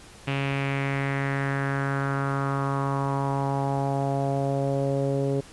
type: tone with low-pass filter sweep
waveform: sawtooth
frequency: 138 Hz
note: C#3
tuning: 7 cents flat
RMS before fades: -26 dBFS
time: 0.27-5.41 s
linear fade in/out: 10 ms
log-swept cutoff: 2700 to 470 Hz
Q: 3.7
effects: pink hiss -48 dBFS RMS until 5.52 s + resampled to 24000 Hz

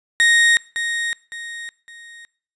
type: tone with echo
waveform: 35% pulse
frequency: 1864.7 Hz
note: A#6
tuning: in tune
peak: -10 dBFS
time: 0.2-0.57 s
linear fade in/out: 0 ms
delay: 560 ms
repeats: 3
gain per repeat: -9 dB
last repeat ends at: 2.25 s
effects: noise-tail reverb RT60 0.5 s tail -23 dB re dry + resampled to 22050 Hz

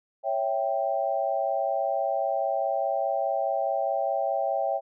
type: chord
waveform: sine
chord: C# diminished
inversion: none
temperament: equal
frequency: 554.4 / 659.3 / 784 Hz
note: C#5 / E5 / G5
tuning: 0 / 0 / 0 cents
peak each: -29 / -28 / -28 dBFS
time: 0.23-4.81 s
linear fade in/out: 50 ms
effects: none

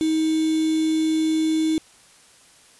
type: tone with quantisation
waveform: sine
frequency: 316.4 Hz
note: D#4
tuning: 29 cents sharp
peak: -18 dBFS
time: 0.01-1.78 s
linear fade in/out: 0 ms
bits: 5
effects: white hiss -52 dBFS RMS until 2.79 s + resampled to 24000 Hz

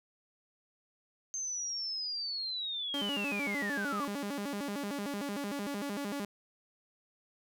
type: linear sweep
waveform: sine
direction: down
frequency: 6340 to 1100 Hz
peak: -34 dBFS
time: 1.34-4.05 s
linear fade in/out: 0 ms
type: tone with vibrato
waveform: sawtooth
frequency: 239.9 Hz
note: A#3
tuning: 50 cents sharp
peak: -31 dBFS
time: 2.94-6.25 s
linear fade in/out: 2 ms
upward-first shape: square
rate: 6.6 Hz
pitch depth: 290 cents each way
effects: none

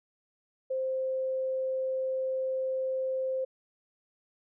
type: tone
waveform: sine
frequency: 523.3 Hz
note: C5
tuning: in tune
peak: -28 dBFS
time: 0.7-3.45 s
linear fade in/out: 10 ms
effects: none

